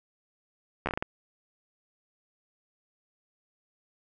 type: slowing click train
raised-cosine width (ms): 0.5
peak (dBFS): -14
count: 7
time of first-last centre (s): 0.86-1.025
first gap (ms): 12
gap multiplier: 1.33
effects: none